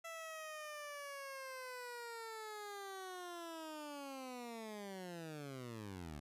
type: linear sweep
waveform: 15% pulse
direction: down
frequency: 666 to 69.6 Hz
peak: -40 dBFS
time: 0.04-6.2 s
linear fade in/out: 10 ms
effects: resampled to 32000 Hz